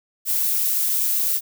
violet noise, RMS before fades -21 dBFS, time 0.25-1.41 s, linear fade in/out 50 ms, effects none

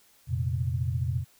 sine chord, F suspended fourth, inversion none, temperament just, 87.31 / 116.41 / 130.96 Hz, F2 / Bb2 / C3, 0 / -2 / +2 cents, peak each -30 dBFS, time 0.27-1.25 s, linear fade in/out 50 ms, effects white hiss -61 dBFS RMS until 1.39 s

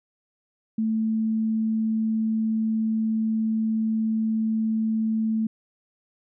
sine tone, 220.8 Hz, A3, 6 cents sharp, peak -21 dBFS, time 0.78-5.47 s, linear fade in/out 5 ms, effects none

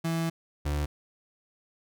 35% pulse tone pair in turn, 164.81 / 73.41 Hz, E3 / D2, 0 / 0 cents, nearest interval octave + major second, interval 1400 cents, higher first, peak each -25 dBFS, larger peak neither, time 0.04-0.3 / 0.65-0.86 s, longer first, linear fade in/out 10 ms, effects none

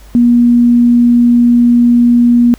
sine tone, 239.6 Hz, A#3, 48 cents sharp, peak -4 dBFS, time 0.15-2.54 s, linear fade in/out 0 ms, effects added 50 Hz sine -34 dBFS peak until 2.58 s + pink hiss -43 dBFS RMS until 2.58 s

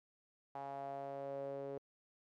sawtooth tone with band-pass filter sweep, 138.59 Hz, C#3, in tune, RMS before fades -44 dBFS, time 0.55-1.78 s, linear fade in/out 2 ms, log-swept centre 800 to 470 Hz, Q 5.6, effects MP3 96 kbps

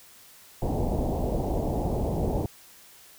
pink low-pass noise, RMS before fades -27 dBFS, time 0.62-2.46 s, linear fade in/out 2 ms, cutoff 830 Hz, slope 48 dB/octave, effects white hiss -52 dBFS RMS until 3.18 s

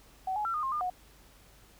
sine tone with pitch steps, 756 / 842 / 1351 / 1226 / 1065 / 1209 / 729 Hz, F#5 / G#5 / E6 / D#6 / C6 / D6 / F#5, +37 / +24 / +42 / -26 / +30 / +50 / -26 cents, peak -29 dBFS, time 0.27-0.9 s, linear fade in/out 5 ms, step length 90 ms, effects added 50 Hz sine -60 dBFS peak until 1.79 s + pink hiss -59 dBFS RMS until 1.79 s

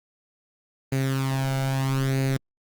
sawtooth tone with flanger, 134.1 Hz, C3, 43 cents sharp, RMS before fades -24 dBFS, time 0.92-2.37 s, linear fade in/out 5 ms, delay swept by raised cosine 0.45 to 1.38 ms, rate 0.77 Hz, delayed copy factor +0.65, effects Opus 24 kbps

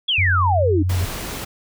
sine exponential sweep, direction down, 3457 to 282.2 Hz, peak -16 dBFS, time 0.08-0.83 s, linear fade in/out 10 ms
sine tone with vibrato, 90.8 Hz, F#2, 32 cents flat, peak -17 dBFS, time 0.18-1.05 s, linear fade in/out 5 ms, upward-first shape sine, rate 4.5 Hz, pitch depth 23 cents each way
pink noise, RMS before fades -29 dBFS, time 0.89-1.45 s, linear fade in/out 10 ms
effects none

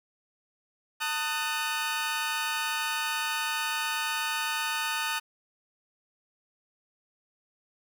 20% pulse chord, D# diminished, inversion second, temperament just, 896 / 1244.5 / 1493.4 Hz, A5 / D#6 / F#6, +31 / 0 / +16 cents, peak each -28 dBFS, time 1-5.2 s, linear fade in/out 20 ms, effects none

